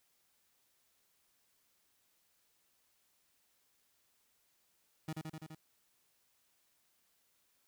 30% pulse tone with echo, 157.5 Hz, D#3, 21 cents sharp, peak -35 dBFS, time 5.08-5.13 s, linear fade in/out 5 ms, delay 84 ms, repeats 5, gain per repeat -2 dB, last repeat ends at 5.55 s, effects white hiss -75 dBFS RMS until 7.67 s

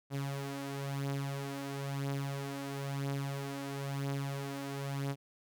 sawtooth beating tone pair, 138.59 / 139.59 Hz, C#3 / C#3, 0 / +12 cents, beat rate 1 Hz, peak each -33 / -37 dBFS, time 0.1-5.16 s, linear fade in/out 50 ms, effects none

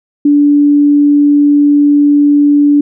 sine tone, 290 Hz, D4, 22 cents flat, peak -4 dBFS, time 0.25-2.81 s, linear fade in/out 5 ms, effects none

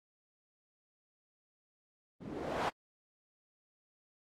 blue noise with low-pass filter sweep, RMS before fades -38 dBFS, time 2.2-2.7 s, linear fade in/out 20 ms, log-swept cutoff 200 to 990 Hz, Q 1.5, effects AAC 48 kbps

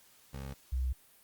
20% pulse / sine tone pair in turn, 67.7 / 63.9 Hz, C#2 / C2, -40 / -40 cents, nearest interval minor second, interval 100 cents, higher first, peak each -35 / -29 dBFS, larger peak second, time 0.33-0.54 / 0.72-0.93 s, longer neither, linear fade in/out 10 ms, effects white hiss -62 dBFS RMS until 1.23 s + Opus 48 kbps

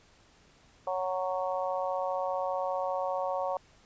harmonic tone, 185 Hz, F#3, in tune, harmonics 3 / 4 / 5 / 6, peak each -32 / -34 / -36 / -38 dBFS, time 0.87-3.57 s, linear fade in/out 2 ms, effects pink hiss -61 dBFS RMS until 3.85 s + resampled to 16000 Hz

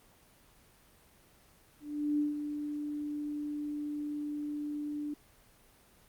sine tone with ADSR envelope, 295.3 Hz, D4, 10 cents sharp, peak -26 dBFS, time 1.8-5.14 s, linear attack 390 ms, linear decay 150 ms, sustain -8 dB, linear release 5 ms, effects pink hiss -62 dBFS RMS until 6.08 s + Opus 24 kbps

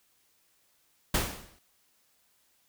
pink noise with exponential decay, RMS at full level -24 dBFS, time 1.14-1.59 s, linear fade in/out 5 ms, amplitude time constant 96 ms, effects white hiss -69 dBFS RMS until 2.68 s

